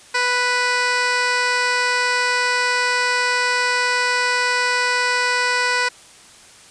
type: tone with band-pass filter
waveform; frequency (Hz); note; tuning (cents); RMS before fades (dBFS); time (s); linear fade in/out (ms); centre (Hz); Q
15% pulse; 493.9; B4; 0; -19; 0.14-5.89; 10; 3000; 0.59
effects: white hiss -45 dBFS RMS until 6.7 s + resampled to 22050 Hz